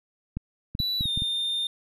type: clicks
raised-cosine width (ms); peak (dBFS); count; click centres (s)
5; -17 / -19 / -17 / -18 / -21 / -19 / -20; 7; 0.37 / 0.751 / 0.802 / 1.009 / 1.056 / 1.175 / 1.221
type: tone with pitch glide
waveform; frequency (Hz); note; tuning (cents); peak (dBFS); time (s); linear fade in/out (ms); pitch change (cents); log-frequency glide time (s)
triangle; 3951 to 3623; B7 to A7; 0 to +50; -24; 0.79-1.67; 2; -150; 1-1.09
effects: none